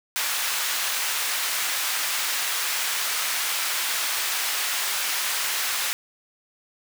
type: high-pass noise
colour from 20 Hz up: pink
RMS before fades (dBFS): -26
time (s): 0.16-5.93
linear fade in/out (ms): 0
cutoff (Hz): 1400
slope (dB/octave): 12
effects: none